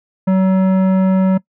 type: tone with tanh clipping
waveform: sine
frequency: 188.9 Hz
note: F#3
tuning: 36 cents sharp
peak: -12 dBFS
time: 0.27-1.38 s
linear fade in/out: 10 ms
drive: 14 dB
effects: noise-tail reverb RT60 0.1 s tail -21 dB re dry